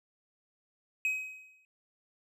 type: tone with exponential decay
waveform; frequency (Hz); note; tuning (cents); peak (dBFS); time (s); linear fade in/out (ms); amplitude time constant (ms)
triangle; 2533; D#7; +30; -24; 1.05-1.65; 1; 130
effects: none